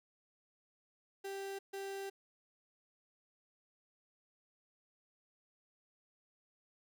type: tone bursts at uneven times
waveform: 35% pulse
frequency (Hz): 392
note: G4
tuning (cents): 0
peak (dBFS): -39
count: 2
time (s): 1.24-1.59 / 1.73-2.1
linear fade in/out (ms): 10
effects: none